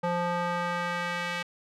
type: tone with band-pass filter sweep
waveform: square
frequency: 174.61 Hz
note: F3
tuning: in tune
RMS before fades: -30 dBFS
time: 0.03-1.43 s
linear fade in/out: 10 ms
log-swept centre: 780 to 2300 Hz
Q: 1.2
effects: none